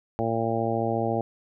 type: harmonic tone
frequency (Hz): 114.1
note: A#2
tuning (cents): -37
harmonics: 1 / 2 / 3 / 4 / 5 / 6 / 7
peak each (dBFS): -31 / -31 / -31 / -31 / -31 / -31 / -31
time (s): 0.19-1.21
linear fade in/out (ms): 0
effects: none